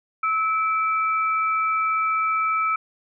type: tone pair together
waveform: sine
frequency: 1302.6 / 2321 Hz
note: E6 / D7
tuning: -21 / -21 cents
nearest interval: minor seventh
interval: 1000 cents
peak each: -20 / -27 dBFS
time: 0.23-2.76 s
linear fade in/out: 5 ms
effects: none